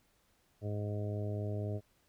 harmonic tone, 103.83 Hz, G#2, in tune, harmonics 1 / 2 / 3 / 4 / 5 / 6 / 7, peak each -35 / -45 / -46 / -44 / -49 / -45 / -57 dBFS, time 0.61-1.81 s, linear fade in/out 50 ms, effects pink hiss -72 dBFS RMS until 2.08 s

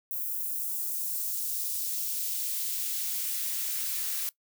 blue noise with high-pass filter sweep, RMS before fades -32 dBFS, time 0.11-4.29 s, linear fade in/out 0 ms, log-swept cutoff 12000 to 1000 Hz, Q 0.72, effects noise-tail reverb RT60 0.1 s tail -19 dB re dry

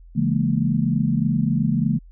sine chord, A# half-diminished seventh, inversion first, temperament just, 139.85 / 167.82 / 209.8 / 233.1 Hz, C#3 / E3 / G#3 / A#3, +16 / +31 / +18 / 0 cents, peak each -23 dBFS, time 0.15-1.99 s, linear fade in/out 20 ms, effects added 42 Hz sine -42 dBFS peak until 2.11 s

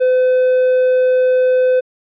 triangle tone, 509 Hz, C5, 48 cents flat, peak -8 dBFS, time 0-1.81 s, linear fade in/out 20 ms, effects resampled to 8000 Hz

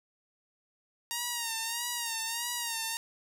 5% pulse tone with vibrato, 932.3 Hz, A#5, in tune, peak -20 dBFS, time 1.11-2.97 s, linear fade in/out 0 ms, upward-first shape sine, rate 1.6 Hz, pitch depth 65 cents each way, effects none

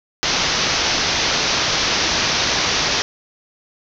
white low-pass noise, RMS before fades -19 dBFS, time 0.23-3.02 s, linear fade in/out 0 ms, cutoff 6200 Hz, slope 96 dB/octave, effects none

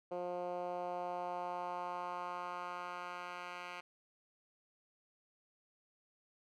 10% pulse tone with band-pass filter sweep, 177.6 Hz, F3, 29 cents sharp, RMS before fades -42 dBFS, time 0.11-3.81 s, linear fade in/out 10 ms, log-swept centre 510 to 1900 Hz, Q 2, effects none

